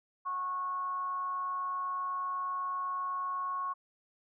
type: tone with frequency modulation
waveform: sine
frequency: 1098 Hz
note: C#6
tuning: 17 cents flat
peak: -32 dBFS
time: 0.25-3.74 s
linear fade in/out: 20 ms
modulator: 365 Hz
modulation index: 0.22
effects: none